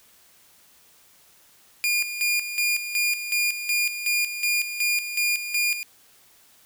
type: tone with tremolo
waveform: sawtooth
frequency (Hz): 2422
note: D#7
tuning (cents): -47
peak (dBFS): -17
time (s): 1.84-5.83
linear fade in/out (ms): 0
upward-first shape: square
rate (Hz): 2.7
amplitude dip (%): 65
effects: white hiss -56 dBFS RMS until 6.65 s